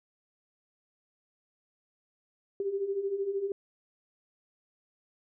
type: beating tone pair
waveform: sine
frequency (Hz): 384.6 / 397.6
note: G4 / G4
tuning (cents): -33 / +25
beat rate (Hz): 13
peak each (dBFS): -36 / -30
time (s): 2.6-3.52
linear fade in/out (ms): 2
effects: none